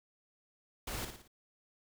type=noise with echo; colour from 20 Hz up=pink; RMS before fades=-40 dBFS; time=0.87-1.05 s; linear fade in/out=5 ms; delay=57 ms; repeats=4; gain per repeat=-6 dB; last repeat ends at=1.278 s; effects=none